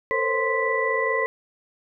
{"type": "tone cluster", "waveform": "sine", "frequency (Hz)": [451.7, 513, 538, 1040, 1972], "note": ["A4", "C5", "C5", "C6", "B6"], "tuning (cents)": [45, -34, 48, -11, -3], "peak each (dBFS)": [-26, -32, -28, -27, -25], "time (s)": [0.11, 1.26], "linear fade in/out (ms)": 0, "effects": []}